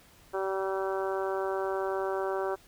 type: harmonic tone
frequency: 192.2 Hz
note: G3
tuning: 34 cents flat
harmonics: 2 / 3 / 4 / 5 / 6 / 7 / 8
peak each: -31 / -35 / -37 / -39 / -41 / -42 / -43 dBFS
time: 0.33-2.56 s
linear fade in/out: 20 ms
effects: pink hiss -58 dBFS RMS until 2.67 s